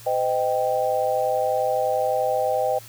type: chord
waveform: sine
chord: C minor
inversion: none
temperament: equal with one note detuned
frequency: 510.7 / 622.3 / 784 Hz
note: C5 / Eb5 / G5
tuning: -42 / 0 / 0 cents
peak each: -24 / -24 / -24 dBFS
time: 0.06-2.79 s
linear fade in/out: 10 ms
effects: added 114 Hz sine -46 dBFS peak until 2.88 s + white hiss -45 dBFS RMS until 2.88 s